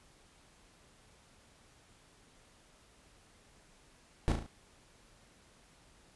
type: noise with echo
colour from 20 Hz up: brown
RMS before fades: -28 dBFS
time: 4.28-4.32 s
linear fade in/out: 0 ms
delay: 36 ms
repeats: 4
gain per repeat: -5 dB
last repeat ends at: 4.464 s
effects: pink hiss -63 dBFS RMS until 6.15 s + resampled to 24000 Hz